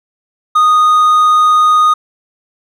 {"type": "tone", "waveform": "triangle", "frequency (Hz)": 1238, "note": "D#6", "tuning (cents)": -9, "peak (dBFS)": -4, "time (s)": [0.55, 1.94], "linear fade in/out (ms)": 10, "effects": []}